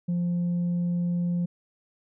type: tone with tanh clipping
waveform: sine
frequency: 174.61 Hz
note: F3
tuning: in tune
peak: -24 dBFS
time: 0.08-1.46 s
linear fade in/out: 10 ms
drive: 1 dB
effects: none